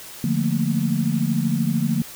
sine chord, Bb major seventh, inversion first, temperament equal, 146.83 / 174.61 / 220 / 233.1 Hz, D3 / F3 / A3 / Bb3, 0 / 0 / 0 / 0 cents, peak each -24 dBFS, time 0.24-2.02 s, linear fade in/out 2 ms, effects white hiss -39 dBFS RMS until 2.15 s

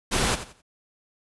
pink noise with echo, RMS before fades -23 dBFS, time 0.11-0.36 s, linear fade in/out 20 ms, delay 87 ms, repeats 3, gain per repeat -12 dB, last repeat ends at 0.621 s, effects resampled to 24000 Hz

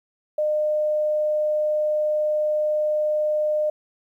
sine tone, 607 Hz, D#5, 43 cents flat, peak -19 dBFS, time 0.38-3.7 s, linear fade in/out 5 ms, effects 10-bit

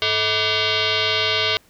sine tone with frequency modulation, 436.4 Hz, A4, 14 cents flat, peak -17 dBFS, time 0.02-1.57 s, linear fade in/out 0 ms, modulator 538 Hz, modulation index 7.4, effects pink hiss -55 dBFS RMS until 1.69 s

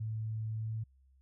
sine tone with pitch glide, 110 to 110.89 Hz, A2 to A2, 0 to +14 cents, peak -34 dBFS, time 0-0.84 s, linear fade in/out 10 ms, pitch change +14 cents, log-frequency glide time 0.58-0.7 s, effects added 66 Hz sine -62 dBFS peak until 1.21 s

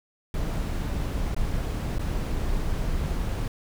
brown noise with dropouts, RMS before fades -27 dBFS, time 0.34-3.48 s, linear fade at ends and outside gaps 2 ms, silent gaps 1.347-1.364 / 1.984-1.993 s, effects none

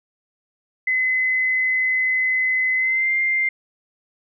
sine tone with pitch glide, 2033 to 2099 Hz, B6 to C7, +50 to +5 cents, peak -17 dBFS, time 0.87-3.49 s, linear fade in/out 5 ms, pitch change +55 cents, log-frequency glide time 2.76-3.11 s, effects none

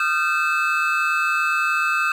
triangle tone cluster, 1227 / 1377 / 1544 / 2606 Hz, D#6 / F6 / G6 / E7, -25 / -25 / -27 / -20 cents, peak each -22 dBFS, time 0-2.12 s, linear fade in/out 2 ms, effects none

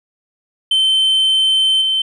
sine tone with level steps, 3089 Hz, G7, 26 cents flat, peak -8 / -12 dBFS, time 0.71-2.02 s, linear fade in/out 5 ms, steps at 1.81 s, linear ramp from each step 10 ms, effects tanh soft clip ceiling -10 dBFS

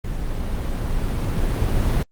brown noise with level ramp, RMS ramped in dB -27 to -17 dBFS, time 0.04-2.03 s, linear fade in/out 5 ms, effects Opus 32 kbps

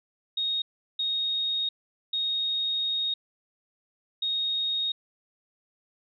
sine tone bursts at uneven times, 3732 Hz, A#7, 1 cent sharp, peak -25 dBFS, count 4, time 0.37-0.62 / 0.99-1.69 / 2.13-3.14 / 4.22-4.92 s, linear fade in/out 5 ms, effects none

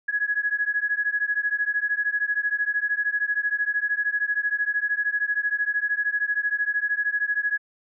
sine beating tone pair, 1669 / 1682 Hz, G#6 / G#6, +8 / +22 cents, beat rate 13 Hz, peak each -25 dBFS, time 0.08-7.58 s, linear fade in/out 10 ms, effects none

